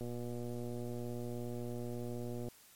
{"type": "click train", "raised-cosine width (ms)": 2, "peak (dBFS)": -30, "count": 298, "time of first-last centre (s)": [0.01, 2.485], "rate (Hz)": 120, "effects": ["white hiss -61 dBFS RMS until 2.75 s", "MP3 64 kbps"]}